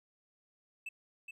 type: tone with echo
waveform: triangle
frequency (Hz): 2637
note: E7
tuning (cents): 0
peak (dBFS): -37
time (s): 0.86-0.89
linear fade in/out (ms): 5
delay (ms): 420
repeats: 1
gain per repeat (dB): -5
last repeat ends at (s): 1.31
effects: none